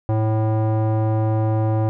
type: tone with low-pass filter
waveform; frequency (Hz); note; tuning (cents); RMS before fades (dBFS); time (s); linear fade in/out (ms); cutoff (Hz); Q
square; 109.5; A2; -8; -19; 0.09-1.89; 0; 760; 1.7
effects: none